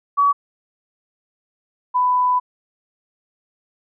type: tone pair in turn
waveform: sine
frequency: 1135 / 996.4 Hz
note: C#6 / B5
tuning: +41 / +15 cents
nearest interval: major second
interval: 226 cents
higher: first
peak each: -12 / -14 dBFS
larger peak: first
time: 0.17-0.33 / 1.94-2.4 s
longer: second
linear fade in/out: 20 ms
effects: none